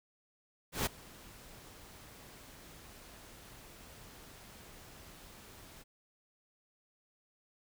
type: noise with ADSR envelope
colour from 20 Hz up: pink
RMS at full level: -31 dBFS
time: 0.72-5.84 s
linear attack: 140 ms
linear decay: 15 ms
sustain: -23 dB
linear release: 24 ms
effects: none